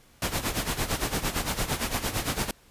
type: noise with tremolo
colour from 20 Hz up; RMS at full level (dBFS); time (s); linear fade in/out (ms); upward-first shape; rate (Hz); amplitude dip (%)
pink; -26; 0.22-2.51; 2; sine; 8.8; 75
effects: pink hiss -58 dBFS RMS until 2.7 s + resampled to 32000 Hz